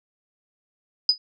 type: tone with exponential decay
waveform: sine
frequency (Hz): 4978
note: D#8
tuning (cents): 0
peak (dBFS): -10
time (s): 1.09-1.18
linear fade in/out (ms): 2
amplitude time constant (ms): 19
effects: none